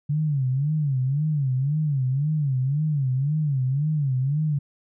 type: tone with vibrato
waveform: sine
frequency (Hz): 141.2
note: C#3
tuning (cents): +32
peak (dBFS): -20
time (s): 0.09-4.59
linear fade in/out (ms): 10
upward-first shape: sine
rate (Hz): 1.9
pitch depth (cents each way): 170
effects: none